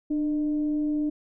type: tone with frequency modulation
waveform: sine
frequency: 298.7 Hz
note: D4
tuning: 29 cents sharp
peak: -23 dBFS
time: 0.1-1.1 s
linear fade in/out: 10 ms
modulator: 317 Hz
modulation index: 0.22
effects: none